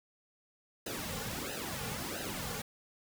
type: noise with flanger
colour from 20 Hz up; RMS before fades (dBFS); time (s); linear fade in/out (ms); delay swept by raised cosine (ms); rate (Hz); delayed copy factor
pink; -39; 0.86-2.62; 5; 0.88 to 3.18; 1.5; -0.85
effects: none